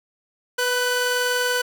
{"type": "tone pair together", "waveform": "sawtooth", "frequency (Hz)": [493.2, 1500], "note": ["B4", "F#6"], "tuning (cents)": [-2, 23], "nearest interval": "octave + perfect fifth", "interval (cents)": 1925, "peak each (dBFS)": [-19, -19], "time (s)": [0.58, 1.62], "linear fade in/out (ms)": 10, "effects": []}